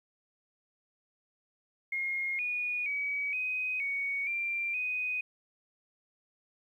sine tone with pitch steps, 2143 / 2457 / 2271 / 2510 / 2234 / 2368 / 2496 Hz, C7 / D#7 / C#7 / D#7 / C#7 / D7 / D#7, +41 / -22 / +41 / +15 / +13 / +14 / +5 cents, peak -30 dBFS, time 1.92-5.21 s, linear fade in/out 5 ms, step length 470 ms, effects 11-bit

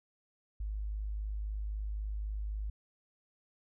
sine tone, 51.91 Hz, G#1, in tune, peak -34 dBFS, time 0.6-2.7 s, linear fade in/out 5 ms, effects none

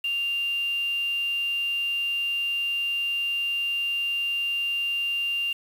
sine tone with quantisation, 2790 Hz, F7, 2 cents flat, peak -24 dBFS, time 0.04-5.53 s, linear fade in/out 5 ms, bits 7, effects none

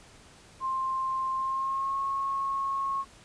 sine tone with pitch glide, 1054 to 1091.8 Hz, C6 to C#6, +12 to -27 cents, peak -27 dBFS, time 0.6-3.05 s, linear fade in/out 50 ms, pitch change +61 cents, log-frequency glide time 1.35-1.99 s, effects pink hiss -54 dBFS RMS until 3.24 s + resampled to 22050 Hz

